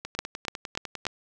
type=two click trains; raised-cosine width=0.2 ms; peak=-17 / -10 dBFS; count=11 / 4; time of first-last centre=0.05-1.053 / 0.19-1.067 s; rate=9.97 / 3.42 Hz; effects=none